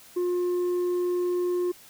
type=tone with tanh clipping; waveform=sine; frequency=356 Hz; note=F4; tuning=33 cents sharp; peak=-24 dBFS; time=0.16-1.72 s; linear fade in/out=10 ms; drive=3 dB; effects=white hiss -51 dBFS RMS until 1.89 s